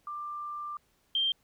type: tone pair in turn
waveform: sine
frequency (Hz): 1186 / 3166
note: D6 / G7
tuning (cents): +17 / +17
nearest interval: octave + perfect fourth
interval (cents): 1700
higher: second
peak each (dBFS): -35 / -25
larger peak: second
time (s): 0.07-0.77 / 1.15-1.32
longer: first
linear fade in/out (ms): 2
effects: pink hiss -70 dBFS RMS until 1.43 s